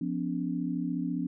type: tone cluster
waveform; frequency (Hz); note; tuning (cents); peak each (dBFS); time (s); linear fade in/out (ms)
sine; 175.3 / 251.3 / 285.7; F3 / B3 / D4; +7 / +30 / -48; -33 / -33 / -33; 0.01-1.27; 5
effects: none